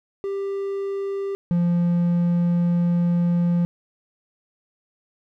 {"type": "tone pair in turn", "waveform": "triangle", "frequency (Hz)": [394.8, 173.34], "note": ["G4", "F3"], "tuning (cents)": [12, -13], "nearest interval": "octave + major second", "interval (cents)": 1425, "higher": "first", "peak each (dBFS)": [-22, -15], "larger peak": "second", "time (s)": [[0.24, 1.35], [1.51, 3.65]], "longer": "second", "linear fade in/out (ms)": 0, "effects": []}